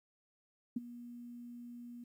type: tone with ADSR envelope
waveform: sine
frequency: 240 Hz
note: B3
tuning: 49 cents flat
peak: -30 dBFS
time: 0.76-2.04 s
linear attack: 7 ms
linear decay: 22 ms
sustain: -16 dB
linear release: 5 ms
effects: 12-bit